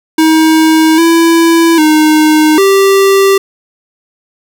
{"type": "tone with pitch steps", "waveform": "square", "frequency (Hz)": [317.7, 332.4, 308.7, 391.3], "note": ["D#4", "E4", "D#4", "G4"], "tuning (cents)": [36, 15, -14, -3], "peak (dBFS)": -5, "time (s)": [0.18, 3.38], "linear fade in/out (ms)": 5, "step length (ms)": 800, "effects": ["7-bit"]}